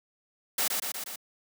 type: noise with echo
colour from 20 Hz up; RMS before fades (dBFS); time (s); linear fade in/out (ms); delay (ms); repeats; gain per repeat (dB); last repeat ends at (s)
white; -27; 0.58-0.68; 5; 120; 4; -3; 1.16
effects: high-pass 200 Hz 12 dB/octave